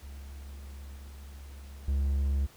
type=tone with level steps; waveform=triangle; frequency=69.3 Hz; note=C#2; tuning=in tune; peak=-39 / -41 / -23 dBFS; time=0.02-2.47 s; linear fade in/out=20 ms; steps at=0.95 / 1.88 s; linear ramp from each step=2 ms; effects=pink hiss -56 dBFS RMS until 2.56 s